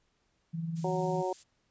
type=tone with tremolo; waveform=sine; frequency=164.81 Hz; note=E3; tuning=in tune; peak=-30 dBFS; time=0.53-1.23 s; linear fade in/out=20 ms; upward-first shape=sine; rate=20 Hz; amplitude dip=50%
type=noise; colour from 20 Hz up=violet; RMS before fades=-44 dBFS; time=0.75-1.44 s; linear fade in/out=20 ms
type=harmonic tone; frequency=185 Hz; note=F#3; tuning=in tune; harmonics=2 / 3 / 4 / 5; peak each=-33 / -35 / -36 / -37 dBFS; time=0.84-1.33 s; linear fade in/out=5 ms
effects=pink hiss -74 dBFS RMS until 1.7 s + resampled to 16000 Hz